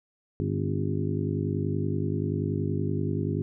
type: harmonic tone with a mistuned harmonic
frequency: 50.5 Hz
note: G#1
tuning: 48 cents flat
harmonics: 2 / 3 / 4 / 5 / 6 / 7 / 8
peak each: -30 / -30 / -37 / -34 / -36 / -35 / -36 dBFS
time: 0.4-3.42 s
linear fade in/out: 0 ms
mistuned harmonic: 6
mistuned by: -51 cents
effects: none